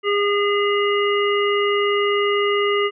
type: harmonic tone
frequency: 407.8 Hz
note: G#4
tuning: 32 cents flat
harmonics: 1 / 3 / 5 / 7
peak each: -18 / -23 / -25 / -26 dBFS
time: 0.03-2.91 s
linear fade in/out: 50 ms
effects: none